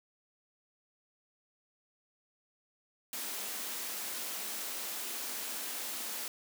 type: high-pass noise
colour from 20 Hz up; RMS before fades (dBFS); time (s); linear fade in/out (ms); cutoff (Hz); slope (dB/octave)
white; -39; 3.13-6.28; 2; 190; 96
effects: none